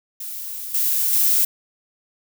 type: noise with level steps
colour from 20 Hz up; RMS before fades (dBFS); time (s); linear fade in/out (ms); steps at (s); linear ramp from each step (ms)
violet; -31 / -20 / -17; 0.2-1.45; 5; 0.74 / 1.13; 5
effects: none